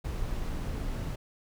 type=noise; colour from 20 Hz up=brown; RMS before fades=-33 dBFS; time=0.04-1.16 s; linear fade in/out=10 ms; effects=none